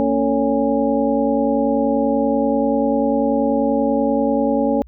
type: tone cluster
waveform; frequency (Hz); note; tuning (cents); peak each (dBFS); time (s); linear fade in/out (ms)
sine; 228.9 / 279.2 / 449 / 559 / 822; A#3 / C#4 / A4 / C#5 / G#5; -31 / +13 / +35 / +14 / -18; -21 / -19 / -24 / -20 / -25; 0-4.82; 0
effects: added 60 Hz sine -40 dBFS peak until 4.87 s